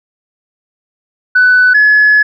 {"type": "tone pair in turn", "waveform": "sine", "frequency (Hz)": [1496, 1702.2], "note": ["F#6", "G#6"], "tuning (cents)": [19, 42], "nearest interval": "major second", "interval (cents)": 223, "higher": "second", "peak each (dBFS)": -3, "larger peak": "neither", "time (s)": [[1.35, 1.74], [1.74, 2.23]], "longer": "second", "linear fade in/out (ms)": 10, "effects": ["tanh soft clip ceiling -1 dBFS"]}